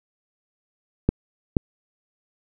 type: clicks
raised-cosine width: 3 ms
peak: -4 dBFS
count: 2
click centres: 1.09 / 1.568 s
effects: none